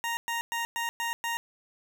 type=tone bursts; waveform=20% pulse; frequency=932.3 Hz; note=A#5; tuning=in tune; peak=-24 dBFS; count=6; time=0.04-1.37 s; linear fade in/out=0 ms; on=130 ms; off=110 ms; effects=none